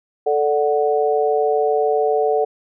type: chord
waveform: sine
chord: D major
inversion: second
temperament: equal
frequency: 440 / 587.3 / 740 Hz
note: A4 / D5 / F#5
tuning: 0 / 0 / 0 cents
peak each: -17 / -22 / -20 dBFS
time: 0.26-2.45 s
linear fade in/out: 10 ms
effects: none